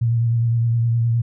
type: tone with vibrato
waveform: sine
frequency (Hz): 116.54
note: A#2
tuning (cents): 0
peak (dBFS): -15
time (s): 0.01-1.22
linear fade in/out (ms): 10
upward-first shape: triangle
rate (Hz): 9.7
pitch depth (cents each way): 35
effects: none